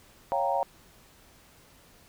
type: chord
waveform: sine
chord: G half-diminished seventh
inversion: second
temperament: equal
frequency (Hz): 554.4 / 698.5 / 784 / 932.3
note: Db5 / F5 / G5 / Bb5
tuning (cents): 0 / 0 / 0 / 0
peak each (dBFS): -30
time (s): 0.32-0.63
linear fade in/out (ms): 0
effects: pink hiss -57 dBFS RMS until 2.08 s